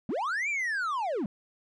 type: linear two-way sweep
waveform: triangle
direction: up then down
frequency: 173.8 to 2411 to 173.8 Hz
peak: -26 dBFS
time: 0.09-1.26 s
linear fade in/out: 2 ms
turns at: 0.49 s
effects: resampled to 22050 Hz